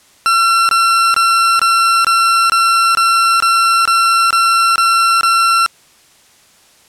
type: tone bursts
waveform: 40% pulse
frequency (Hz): 1356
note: E6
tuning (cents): +49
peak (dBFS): -8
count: 12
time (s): 0.26-5.662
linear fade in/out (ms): 0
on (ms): 430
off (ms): 22
effects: white hiss -48 dBFS RMS until 6.88 s + low-pass 10000 Hz 12 dB/octave